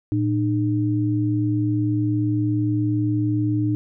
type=tone pair together; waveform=sine; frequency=113.6 / 303.3 Hz; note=A#2 / D#4; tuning=-44 / -44 cents; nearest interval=octave + perfect fourth; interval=1700 cents; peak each=-21 dBFS; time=0.12-3.75 s; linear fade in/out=0 ms; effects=none